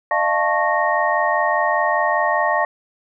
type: tone cluster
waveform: sine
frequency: 608 / 693 / 882 / 1099 / 1857 Hz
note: D#5 / F5 / A5 / C#6 / A#6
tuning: -40 / -14 / +4 / -15 / -7 cents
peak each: -22 dBFS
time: 0.11-2.65 s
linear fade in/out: 2 ms
effects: none